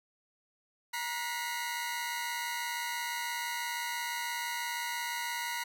sawtooth tone cluster, 946 / 1452 / 1989 / 2145 Hz, A#5 / F#6 / B6 / C7, +25 / -33 / +12 / +42 cents, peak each -33 / -39 / -36 / -39 dBFS, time 0.93-5.64 s, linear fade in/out 10 ms, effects none

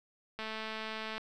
click train, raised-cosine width 0.3 ms, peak -24 dBFS, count 174, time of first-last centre 0.39-1.18 s, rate 219 Hz, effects none

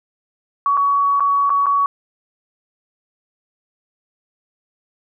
sine tone with dropouts, 1126 Hz, C#6, 27 cents sharp, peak -13 dBFS, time 0.66-1.86 s, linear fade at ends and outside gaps 1 ms, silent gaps 0.77-0.774 / 1.197-1.205 / 1.495-1.502 / 1.659-1.666 s, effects none

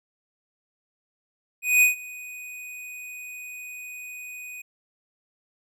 square tone with ADSR envelope, 2488 Hz, D#7, 1 cent flat, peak -14 dBFS, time 1.62-4.62 s, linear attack 200 ms, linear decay 130 ms, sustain -23 dB, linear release 8 ms, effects none

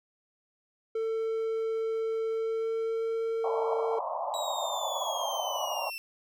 triangle tone with pitch glide, 447.3 to 453 Hz, A4 to A#4, +28 to -50 cents, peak -26 dBFS, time 0.95-3.99 s, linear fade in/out 5 ms, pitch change +22 cents, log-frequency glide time 2.29-3.18 s
pink band-pass noise, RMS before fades -33 dBFS, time 3.44-5.9 s, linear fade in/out 5 ms, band 560 to 1100 Hz, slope 96 dB/octave
30% pulse linear sweep, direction down, 3873 to 2661 Hz, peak -33 dBFS, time 4.34-5.98 s, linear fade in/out 0 ms
effects none

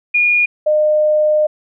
sine tone pair in turn, 2435 / 608.8 Hz, D#7 / D#5, -38 / -38 cents, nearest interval 2 octaves, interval 2400 cents, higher first, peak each -10 dBFS, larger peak neither, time 0.14-0.46 / 0.66-1.47 s, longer second, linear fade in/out 10 ms, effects none

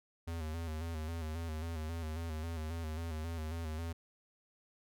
square tone with vibrato, 80.7 Hz, E2, 36 cents flat, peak -38 dBFS, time 0.27-3.93 s, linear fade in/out 10 ms, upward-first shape square, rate 3.7 Hz, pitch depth 58 cents each way, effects none

